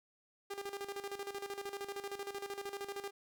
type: tone with tremolo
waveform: sawtooth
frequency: 400 Hz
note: G4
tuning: 35 cents sharp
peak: -35 dBFS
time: 0.5-3.11 s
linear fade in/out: 10 ms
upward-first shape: square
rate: 13 Hz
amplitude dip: 70%
effects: none